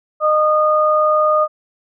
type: tone pair together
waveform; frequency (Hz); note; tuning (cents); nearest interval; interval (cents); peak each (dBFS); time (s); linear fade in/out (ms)
sine; 613 / 1226; D#5 / D#6; -26 / -26; octave; 1200; -14; 0.2-1.48; 50
effects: none